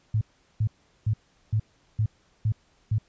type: tone bursts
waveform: sine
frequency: 108.2 Hz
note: A2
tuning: 29 cents flat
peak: -20 dBFS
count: 7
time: 0.14-2.984 s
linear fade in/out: 5 ms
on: 72 ms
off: 390 ms
effects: pink hiss -64 dBFS RMS until 3.08 s + resampled to 16000 Hz